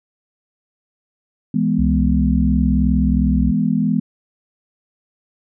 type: chord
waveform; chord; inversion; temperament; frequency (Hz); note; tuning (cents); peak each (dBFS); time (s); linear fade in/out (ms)
sine; E major; none; equal; 164.81 / 207.7 / 246.9; E3 / G#3 / B3; 0 / 0 / 0; -20 / -18 / -19; 1.54-4; 5
type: tone with pitch glide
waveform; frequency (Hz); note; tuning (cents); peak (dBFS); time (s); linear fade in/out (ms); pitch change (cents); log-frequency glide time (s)
sine; 67.8 to 65.91; C#2 to C2; -38 to +13; -17; 1.78-3.52; 20; -49; 2.62-3.04
effects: none